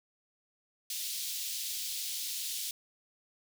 pink high-pass noise, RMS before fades -37 dBFS, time 0.9-2.71 s, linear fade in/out 2 ms, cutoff 3300 Hz, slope 24 dB/octave, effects none

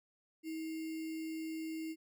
sine tone with sample-and-hold, 319.9 Hz, D#4, 48 cents sharp, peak -38 dBFS, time 0.43-1.96 s, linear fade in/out 50 ms, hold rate 2450 Hz, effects none

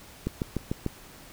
click train, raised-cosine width 3 ms, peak -14 dBFS, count 5, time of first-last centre 0.27-0.863 s, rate 6.74 Hz, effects pink hiss -49 dBFS RMS until 1.32 s

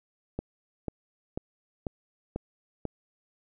click train, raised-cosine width 2 ms, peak -18 dBFS, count 6, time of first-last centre 0.39-2.853 s, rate 2.03 Hz, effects none

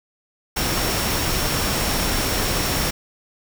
sine tone in noise, 5500 Hz, F8, 27 cents flat, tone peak -31 dBFS, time 0.56-2.91 s, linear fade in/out 10 ms, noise pink, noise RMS -22 dBFS, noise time 0.56-2.91 s, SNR -12 dB, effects none

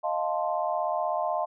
sine chord, F dominant seventh, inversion third, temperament equal, 622.3 / 698.5 / 880 / 1046.5 Hz, Eb5 / F5 / A5 / C6, 0 / 0 / 0 / 0 cents, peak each -30 / -29 / -33 / -33 dBFS, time 0.03-1.46 s, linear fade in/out 20 ms, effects none

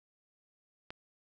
click, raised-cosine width 0.3 ms, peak -26 dBFS, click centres 0.905 s, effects none

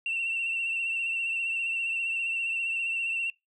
sine tone with vibrato, 2713 Hz, E7, 49 cents sharp, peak -26 dBFS, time 0.06-3.3 s, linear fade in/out 2 ms, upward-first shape sine, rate 15 Hz, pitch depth 36 cents each way, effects noise-tail reverb RT60 0.2 s tail -24 dB re dry + tanh soft clip ceiling -23 dBFS

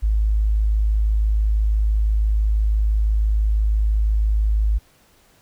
sine tone, 53 Hz, G#1, 36 cents sharp, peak -15 dBFS, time 0.02-4.79 s, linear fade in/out 20 ms, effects pink hiss -56 dBFS RMS until 5.41 s

